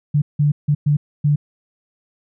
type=tone bursts at uneven times; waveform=sine; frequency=146.83 Hz; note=D3; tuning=in tune; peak=-12 dBFS; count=5; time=0.14-0.22 / 0.39-0.52 / 0.68-0.75 / 0.86-0.97 / 1.24-1.36 s; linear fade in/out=10 ms; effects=none